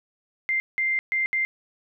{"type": "tone bursts at uneven times", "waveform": "sine", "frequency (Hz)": 2093, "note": "C7", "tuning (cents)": 0, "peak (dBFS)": -21, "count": 4, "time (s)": [[0.49, 0.6], [0.78, 0.99], [1.12, 1.26], [1.33, 1.45]], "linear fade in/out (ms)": 0, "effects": []}